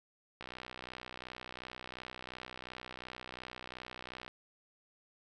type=click train; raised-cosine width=0.3 ms; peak=-28 dBFS; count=244; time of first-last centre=0.41-4.279 s; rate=62.8 Hz; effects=none